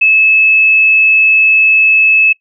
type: tone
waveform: sine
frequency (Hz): 2600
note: E7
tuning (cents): -24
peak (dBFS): -5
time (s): 0.01-2.33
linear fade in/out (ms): 10
effects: noise-tail reverb RT60 0.1 s tail -21 dB re dry